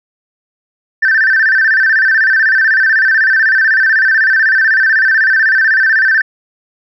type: tone with vibrato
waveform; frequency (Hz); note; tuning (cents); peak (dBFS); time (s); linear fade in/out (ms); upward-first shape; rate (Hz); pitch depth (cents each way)
sine; 1661.2; G#6; 0; -6; 1.02-6.22; 10; square; 16; 120
effects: tanh soft clip ceiling -3 dBFS